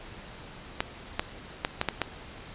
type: clicks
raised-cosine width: 0.3 ms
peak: -9 dBFS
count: 6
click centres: 0.805 / 1.195 / 1.649 / 1.814 / 1.887 / 2.017 s
effects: pink hiss -45 dBFS RMS until 2.54 s + resampled to 8000 Hz